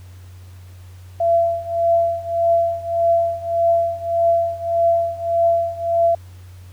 sine tone with tremolo, 676 Hz, E5, 43 cents sharp, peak -11 dBFS, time 1.2-6.15 s, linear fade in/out 5 ms, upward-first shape triangle, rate 1.7 Hz, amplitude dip 90%, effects added 91 Hz sine -37 dBFS peak until 6.72 s + pink hiss -52 dBFS RMS until 6.72 s

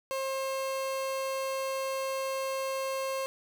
30% pulse tone, 534 Hz, C5, 35 cents sharp, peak -28 dBFS, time 0.11-3.26 s, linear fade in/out 0 ms, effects none

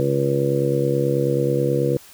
harmonic tone, 69.3 Hz, C#2, in tune, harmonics 2 / 3 / 4 / 5 / 6 / 7 / 8, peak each -22 / -31 / -28 / -24 / -31 / -21 / -31 dBFS, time 0-1.97 s, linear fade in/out 0 ms, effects white hiss -46 dBFS RMS until 2.13 s

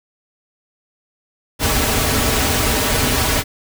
pink noise with comb filter, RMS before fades -17 dBFS, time 1.59-3.44 s, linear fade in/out 50 ms, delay 5.7 ms, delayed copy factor -0.65, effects none

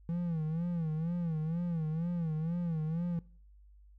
triangle tone with vibrato, 164.81 Hz, E3, in tune, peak -29 dBFS, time 0.09-3.19 s, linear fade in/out 0 ms, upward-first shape sine, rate 2.1 Hz, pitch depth 110 cents each way, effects noise-tail reverb RT60 0.5 s tail -22 dB re dry + added 50 Hz sine -55 dBFS peak until 3.98 s

